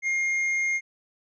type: tone with hard clipping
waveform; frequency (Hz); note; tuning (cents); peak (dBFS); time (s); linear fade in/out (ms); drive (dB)
sine; 2128; C7; +29; -24; 0.02-0.81; 50; 4
effects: resampled to 24000 Hz